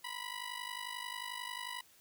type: ring-modulated tone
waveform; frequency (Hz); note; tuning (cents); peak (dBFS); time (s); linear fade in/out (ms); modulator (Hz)
15% pulse; 983; B5; -8; -31; 0.04-1.81; 5; 25.6
effects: white hiss -64 dBFS RMS until 2 s